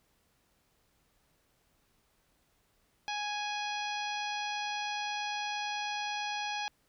harmonic tone, 831 Hz, G#5, 1 cent sharp, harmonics 1 / 2 / 3 / 4 / 5 / 6 / 7, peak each -36 / -42 / -40 / -42 / -46 / -47 / -49 dBFS, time 3.08-6.68 s, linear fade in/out 0 ms, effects pink hiss -72 dBFS RMS until 6.88 s

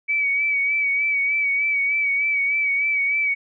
sine tone with vibrato, 2276 Hz, C#7, 45 cents sharp, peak -18 dBFS, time 0.08-3.35 s, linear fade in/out 20 ms, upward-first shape sine, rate 3.3 Hz, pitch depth 38 cents each way, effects none

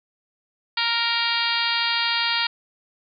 harmonic tone, 466.2 Hz, A#4, in tune, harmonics 2 / 3 / 4 / 5 / 6 / 7 / 8 / 9 / 10, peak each -29 / -29 / -29 / -29 / -29 / -29 / -29 / -29 / -29 dBFS, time 0.77-2.47 s, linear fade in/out 5 ms, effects none

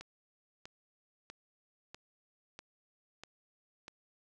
click train, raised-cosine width 0.2 ms, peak -29 dBFS, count 7, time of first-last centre 0.01-3.881 s, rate 1.55 Hz, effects none

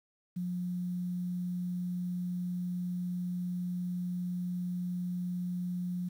sine tone with quantisation, 178.6 Hz, F3, 39 cents sharp, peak -32 dBFS, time 0.36-6.09 s, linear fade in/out 10 ms, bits 10, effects none

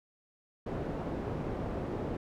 white low-pass noise, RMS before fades -36 dBFS, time 0.66-2.17 s, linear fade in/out 5 ms, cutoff 450 Hz, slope 12 dB/octave, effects none

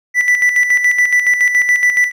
triangle tone with tremolo, 1975.5 Hz, B6, in tune, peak -6 dBFS, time 0.14-2.12 s, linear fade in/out 50 ms, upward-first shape square, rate 7.1 Hz, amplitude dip 55%, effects none

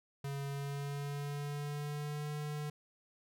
square tone with pitch glide, 139.8 to 148.97 Hz, C#3 to D3, +15 to +25 cents, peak -38 dBFS, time 0.24-2.7 s, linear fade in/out 5 ms, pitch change +110 cents, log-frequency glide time 0.46-2.31 s, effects none

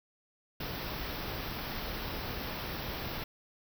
pink band-stop noise, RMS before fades -38 dBFS, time 0.6-3.24 s, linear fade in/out 5 ms, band 5600 to 12000 Hz, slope 96 dB/octave, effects none

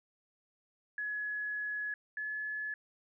sine tone pair in turn, 1691 / 1711.6 Hz, G#6 / A6, +31 / -48 cents, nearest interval unison, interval 21 cents, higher second, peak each -34 / -35 dBFS, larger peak first, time 0.98-1.94 / 2.17-2.74 s, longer first, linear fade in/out 2 ms, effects none

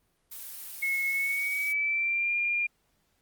blue noise, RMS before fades -41 dBFS, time 0.31-1.73 s, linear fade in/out 10 ms
sine tone with pitch glide, 2180 to 2405 Hz, C#7 to D7, -29 to +41 cents, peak -25 dBFS, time 0.82-2.67 s, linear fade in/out 10 ms, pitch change +170 cents, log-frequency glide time 1.08-2.34 s
effects pink hiss -72 dBFS RMS until 3.21 s + Opus 32 kbps

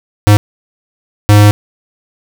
square tone bursts at uneven times, 103.83 Hz, G#2, in tune, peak -3 dBFS, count 2, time 0.27-0.37 / 1.29-1.51 s, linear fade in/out 0 ms, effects none

